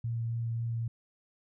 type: tone with vibrato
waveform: sine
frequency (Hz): 115.8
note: A#2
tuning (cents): -11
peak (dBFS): -30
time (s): 0.04-0.88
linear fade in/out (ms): 5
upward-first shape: sine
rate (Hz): 3.7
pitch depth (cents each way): 10
effects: none